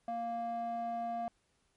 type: tone with band-pass filter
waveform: square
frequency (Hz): 233.1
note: A#3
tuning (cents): 0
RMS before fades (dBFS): -37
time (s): 0.08-1.28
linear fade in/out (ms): 0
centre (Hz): 630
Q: 5.8
effects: pink hiss -75 dBFS RMS until 1.76 s + MP3 48 kbps